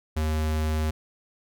square tone, 77.78 Hz, D#2, in tune, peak -24 dBFS, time 0.16-0.91 s, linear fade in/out 10 ms, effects none

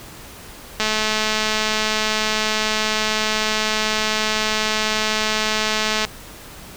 click train, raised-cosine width 0.2 ms, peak -3 dBFS, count 1135, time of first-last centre 0.8-6.05 s, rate 216 Hz, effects pink hiss -39 dBFS RMS until 6.76 s

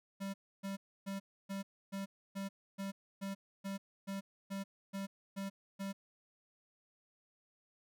square tone bursts, 196 Hz, G3, in tune, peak -39 dBFS, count 14, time 0.2-5.93 s, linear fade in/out 20 ms, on 140 ms, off 290 ms, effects none

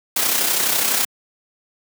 white noise with amplitude modulation, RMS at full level -17 dBFS, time 0.16-1.05 s, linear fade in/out 5 ms, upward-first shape sine, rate 32.1 Hz, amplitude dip 45%, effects high-pass 200 Hz 12 dB/octave

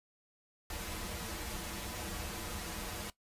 pink noise with comb filter, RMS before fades -41 dBFS, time 0.7-3.1 s, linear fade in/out 2 ms, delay 7.5 ms, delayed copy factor -0.9, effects noise-tail reverb RT60 0.1 s tail -17 dB re dry + resampled to 32000 Hz

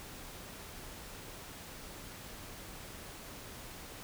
silence, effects pink hiss -48 dBFS RMS until 4.03 s

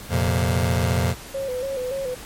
sawtooth chord, F suspended fourth, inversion none, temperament just, 87.31 / 116.41 / 130.96 Hz, F2 / Bb2 / C3, 0 / -2 / +2 cents, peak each -17 / -19 / -21 dBFS, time 0.09-1.15 s, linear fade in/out 50 ms
sine tone with vibrato, 523.3 Hz, C5, in tune, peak -24 dBFS, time 1.34-2.15 s, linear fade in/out 10 ms, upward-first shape square, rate 3.5 Hz, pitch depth 67 cents each way
effects pink hiss -39 dBFS RMS until 2.25 s + MP3 64 kbps

